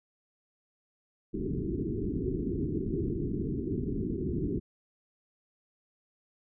white low-pass noise, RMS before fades -32 dBFS, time 1.33-4.6 s, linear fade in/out 20 ms, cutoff 410 Hz, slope 96 dB/octave, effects none

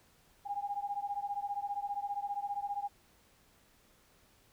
sine beating tone pair, 805 / 820 Hz, G5 / G#5, +46 / -22 cents, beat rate 15 Hz, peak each -37 / -38 dBFS, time 0.45-2.89 s, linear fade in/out 20 ms, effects pink hiss -66 dBFS RMS until 4.52 s

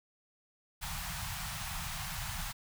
pink band-stop noise, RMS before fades -39 dBFS, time 0.81-2.53 s, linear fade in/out 20 ms, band 180 to 720 Hz, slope 48 dB/octave, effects none

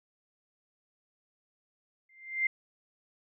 sine tone with exponential growth, 2093 Hz, C7, in tune, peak -22 dBFS, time 2.09-2.47 s, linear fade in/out 5 ms, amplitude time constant 81 ms, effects none

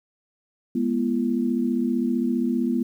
sine tone cluster, 208.7 / 244 / 337.8 Hz, G#3 / B3 / E4, +9 / -21 / +42 cents, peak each -27 / -22 / -28 dBFS, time 0.75-2.83 s, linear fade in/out 5 ms, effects 9-bit

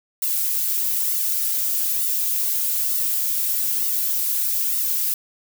violet noise with flanger, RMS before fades -22 dBFS, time 0.22-5.14 s, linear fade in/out 2 ms, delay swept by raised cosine 1.2 to 4.7 ms, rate 1.1 Hz, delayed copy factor -0.8, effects none

